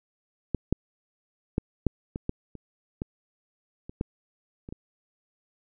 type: clicks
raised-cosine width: 3 ms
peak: -12 / -9 / -11 / -9 / -19 / -14 / -28 / -17 / -26 / -14 / -27 / -24 dBFS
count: 12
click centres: 0.547 / 0.726 / 1.581 / 1.867 / 2.159 / 2.294 / 2.553 / 3.019 / 3.895 / 4.011 / 4.689 / 4.725 s
effects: none